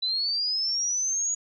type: linear sweep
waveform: sine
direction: up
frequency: 3951 to 6810 Hz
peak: -24 dBFS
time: 0.02-1.35 s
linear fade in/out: 10 ms
effects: none